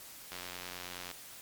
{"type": "click train", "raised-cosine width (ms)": 0.2, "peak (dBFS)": -24, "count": 72, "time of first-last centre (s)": [0.32, 1.113], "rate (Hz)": 89.5, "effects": ["white hiss -50 dBFS RMS until 1.41 s", "MP3 96 kbps"]}